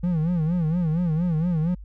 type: tone with vibrato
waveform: triangle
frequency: 166.7 Hz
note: E3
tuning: 20 cents sharp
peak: -18 dBFS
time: 0.03-1.75 s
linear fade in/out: 10 ms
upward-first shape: sine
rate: 4.3 Hz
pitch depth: 140 cents each way
effects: added 50 Hz sine -37 dBFS peak until 1.84 s